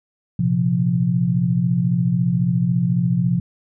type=chord; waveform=sine; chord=Bb suspended second; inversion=none; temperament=equal; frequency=116.54 / 130.81 / 174.61 Hz; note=Bb2 / C3 / F3; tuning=0 / 0 / 0 cents; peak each=-24 / -20 / -18 dBFS; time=0.39-3.4 s; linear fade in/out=5 ms; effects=none